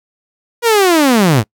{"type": "linear sweep", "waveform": "sawtooth", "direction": "down", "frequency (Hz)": [484.2, 95.6], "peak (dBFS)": -4, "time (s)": [0.62, 1.44], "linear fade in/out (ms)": 50, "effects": ["noise-tail reverb RT60 0.1 s tail -26 dB re dry"]}